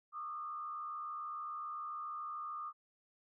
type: tone with frequency modulation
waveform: sine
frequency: 1213 Hz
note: D#6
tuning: 44 cents flat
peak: -40 dBFS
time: 0.12-2.73 s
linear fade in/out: 50 ms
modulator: 73.5 Hz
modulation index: 0.67
effects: none